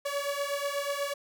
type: beating tone pair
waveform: sawtooth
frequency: 563 / 571.2 Hz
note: C#5 / D5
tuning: +27 / -48 cents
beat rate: 8.2 Hz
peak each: -29 dBFS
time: 0.05-1.14 s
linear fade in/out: 10 ms
effects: none